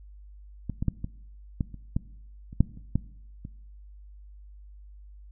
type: clicks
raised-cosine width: 5 ms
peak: -18 / -16 / -11 / -19 / -14 / -29 / -13 / -30 / -6 / -30 / -11 / -25 dBFS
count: 12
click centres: 0.697 / 0.825 / 0.883 / 1.044 / 1.608 / 1.743 / 1.965 / 2.529 / 2.606 / 2.773 / 2.956 / 3.451 s
effects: noise-tail reverb RT60 0.8 s tail -20 dB re dry + added 50 Hz sine -45 dBFS peak until 5.31 s